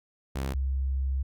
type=tone pair in turn; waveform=sawtooth / sine; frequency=67.2 / 66.74 Hz; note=C2 / C2; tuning=+47 / +35 cents; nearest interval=unison; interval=12 cents; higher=first; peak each=-25 dBFS; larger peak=neither; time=0.35-0.54 / 0.54-1.23 s; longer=second; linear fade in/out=10 ms; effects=none